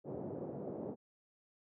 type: band-pass noise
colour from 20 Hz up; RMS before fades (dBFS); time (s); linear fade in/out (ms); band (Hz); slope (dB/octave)
white; -43; 0.04-0.96; 50; 120 to 550; 24
effects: none